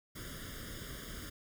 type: noise with comb filter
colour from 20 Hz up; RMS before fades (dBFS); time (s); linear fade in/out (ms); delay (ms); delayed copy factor
pink; -45; 0.15-1.3; 10; 0.59; +1
effects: none